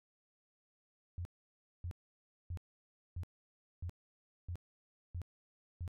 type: tone bursts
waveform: sine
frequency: 87.31 Hz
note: F2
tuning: in tune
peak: -38 dBFS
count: 8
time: 1.18-5.878 s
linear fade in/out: 0 ms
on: 71 ms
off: 590 ms
effects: none